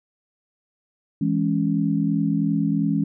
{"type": "chord", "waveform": "sine", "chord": "C# minor", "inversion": "first", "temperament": "equal", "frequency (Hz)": [164.81, 207.7, 277.2], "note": ["E3", "G#3", "C#4"], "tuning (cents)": [0, 0, 0], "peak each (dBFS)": -23, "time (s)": [1.21, 3.04], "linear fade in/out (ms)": 5, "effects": []}